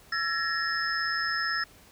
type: tone cluster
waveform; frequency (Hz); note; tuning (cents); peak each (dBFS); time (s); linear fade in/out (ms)
sine; 1342 / 1698 / 1856 / 5200; E6 / G#6 / A#6 / E8; +31 / +38 / -8 / -24; -32 / -31 / -32 / -33; 0.12-1.64; 5
effects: pink hiss -55 dBFS RMS until 1.91 s